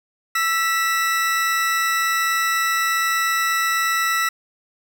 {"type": "tone pair together", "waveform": "40% pulse", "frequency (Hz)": [1328, 1951.4], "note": ["E6", "B6"], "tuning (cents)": [12, -21], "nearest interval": "perfect fifth", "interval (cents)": 667, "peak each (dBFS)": -20, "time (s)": [0.35, 4.29], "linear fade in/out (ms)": 5, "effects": []}